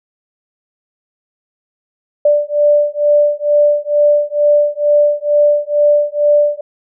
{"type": "beating tone pair", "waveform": "sine", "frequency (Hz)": [587.3, 589.5], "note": ["D5", "D5"], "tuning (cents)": [0, 6], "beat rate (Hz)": 2.2, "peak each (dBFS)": -12, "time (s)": [2.25, 6.61], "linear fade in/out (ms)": 5, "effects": []}